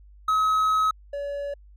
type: tone pair in turn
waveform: triangle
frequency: 1278 / 569.3 Hz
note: D#6 / C#5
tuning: +46 / +46 cents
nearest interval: octave + major second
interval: 1400 cents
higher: first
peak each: -17 / -26 dBFS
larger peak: first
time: 0.28-0.91 / 1.13-1.54 s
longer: first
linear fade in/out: 5 ms
effects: added 50 Hz sine -47 dBFS peak until 1.76 s